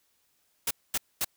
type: noise bursts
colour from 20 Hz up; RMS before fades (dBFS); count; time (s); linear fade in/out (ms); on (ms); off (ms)
white; -28; 3; 0.67-1.247; 5; 39; 230
effects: white hiss -71 dBFS RMS until 1.36 s